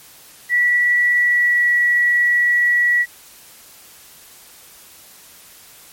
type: tone with pitch glide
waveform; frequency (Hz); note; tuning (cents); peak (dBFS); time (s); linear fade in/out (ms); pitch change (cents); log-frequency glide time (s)
sine; 1947 to 1935.8; B6 to B6; -25 to -35; -12; 0.49-3.06; 50; -10; 1.14-1.73
effects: white hiss -44 dBFS RMS until 5.92 s + MP3 64 kbps